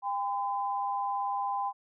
sine tone pair together, 801.1 / 1017 Hz, G5 / C6, +37 / -50 cents, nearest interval major third, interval 413 cents, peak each -31 / -32 dBFS, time 0.02-1.73 s, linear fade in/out 50 ms, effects none

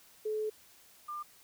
sine tone pair in turn, 430.3 / 1197.5 Hz, A4 / D6, -39 / +33 cents, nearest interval octave + tritone, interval 1772 cents, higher second, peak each -31 / -37 dBFS, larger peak first, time 0.25-0.5 / 1.08-1.23 s, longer first, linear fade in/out 10 ms, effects white hiss -60 dBFS RMS until 1.43 s

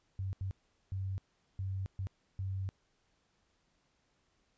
sine tone bursts at uneven times, 95.8 Hz, G2, 39 cents flat, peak -34 dBFS, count 6, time 0.19-0.33 / 0.41-0.51 / 0.92-1.18 / 1.59-1.86 / 1.99-2.07 / 2.39-2.69 s, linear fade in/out 0 ms, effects pink hiss -75 dBFS RMS until 4.57 s + resampled to 16000 Hz

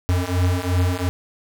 square beating tone pair, 88.5 / 91.3 Hz, F2 / F#2, +23 / -23 cents, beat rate 2.8 Hz, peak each -22 / -21 dBFS, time 0.09-1.09 s, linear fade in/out 0 ms, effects none

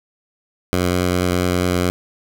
10% pulse tone with vibrato, 89.8 Hz, F2, 49 cents sharp, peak -8 dBFS, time 0.73-1.9 s, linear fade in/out 0 ms, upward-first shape sine, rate 4.6 Hz, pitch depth 9 cents each way, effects none

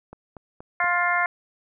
click train, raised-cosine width 1 ms, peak -26 dBFS, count 4, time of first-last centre 0.13-0.843 s, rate 4.21 Hz
harmonic tone, 351.5 Hz, F4, 11 cents sharp, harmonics 2 / 3 / 4 / 5 / 6, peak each -26 / -26 / -26 / -26 / -26 dBFS, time 0.8-1.26 s, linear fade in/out 2 ms
effects none

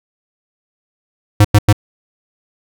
square tone bursts, 103.83 Hz, G#2, in tune, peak -5 dBFS, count 3, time 1.4-1.728 s, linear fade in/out 5 ms, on 46 ms, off 95 ms, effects none

